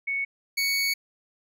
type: tone pair in turn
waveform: sine / 25% pulse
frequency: 2217 / 2228 Hz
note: C#7 / C#7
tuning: 0 / +8 cents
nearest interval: unison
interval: 8 cents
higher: second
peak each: -25 / -19 dBFS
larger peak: second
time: 0.07-0.25 / 0.57-0.94 s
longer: second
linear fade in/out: 10 ms
effects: none